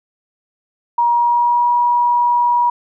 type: tone with pitch glide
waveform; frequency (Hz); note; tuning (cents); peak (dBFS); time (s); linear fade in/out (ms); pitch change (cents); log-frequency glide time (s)
sine; 949 to 962.8; A#5 to B5; +31 to -44; -11; 0.98-2.7; 5; +25; 1.08-1.69
effects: none